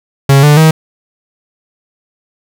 45% pulse tone with pitch steps, 137.9 / 147.8 / 158.41 Hz, C#3 / D3 / D#3, -9 / +11 / +31 cents, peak -3 dBFS, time 0.29-0.71 s, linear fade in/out 5 ms, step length 140 ms, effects none

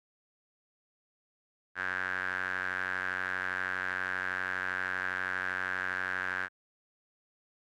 sawtooth tone with band-pass filter, 92.5 Hz, F#2, in tune, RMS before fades -34 dBFS, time 1.75-6.49 s, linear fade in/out 50 ms, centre 1600 Hz, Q 8.7, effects AAC 64 kbps

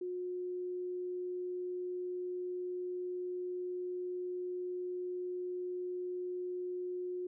sine tone, 360.9 Hz, F#4, 43 cents flat, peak -36 dBFS, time 0.01-7.27 s, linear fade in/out 5 ms, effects none

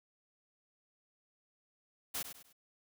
white noise with echo, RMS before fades -38 dBFS, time 2.14-2.23 s, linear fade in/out 10 ms, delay 100 ms, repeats 3, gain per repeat -9 dB, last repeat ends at 2.53 s, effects none

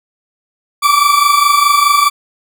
40% pulse tone pair together, 1147.2 / 1172 Hz, D6 / D6, -41 / -4 cents, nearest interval unison, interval 37 cents, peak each -10 dBFS, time 0.82-2.1 s, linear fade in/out 20 ms, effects none

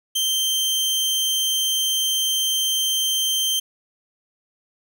sawtooth tone, 3136 Hz, G7, in tune, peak -16 dBFS, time 0.15-3.6 s, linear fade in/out 10 ms, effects none

